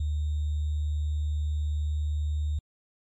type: tone with sample-and-hold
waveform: sine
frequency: 75.2 Hz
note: D2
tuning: 42 cents sharp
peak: -25 dBFS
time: 0-2.59 s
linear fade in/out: 5 ms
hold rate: 3675 Hz
effects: MP3 48 kbps